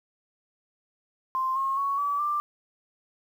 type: tone with pitch steps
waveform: sine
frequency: 1046.5 / 1079 / 1112.6 / 1147.2 / 1182.8 Hz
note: C6 / C#6 / C#6 / D6 / D6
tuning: 0 / -47 / +6 / -41 / +12 cents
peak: -24 dBFS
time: 1.35-2.4 s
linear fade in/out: 0 ms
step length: 210 ms
effects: 9-bit